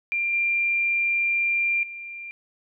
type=tone with level steps; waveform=sine; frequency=2382 Hz; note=D7; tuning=24 cents sharp; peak=-22 / -20 / -34 dBFS; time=0.12-2.31 s; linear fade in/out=0 ms; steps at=0.33 / 1.83 s; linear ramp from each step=2 ms; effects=none